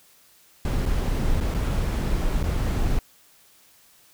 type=noise with dropouts; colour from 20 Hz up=brown; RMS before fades=-23 dBFS; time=0.65-2.99 s; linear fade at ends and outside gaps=2 ms; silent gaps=0.856-0.86 / 1.404-1.409 / 1.542-1.546 / 2.429-2.439 s; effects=white hiss -56 dBFS RMS until 4.13 s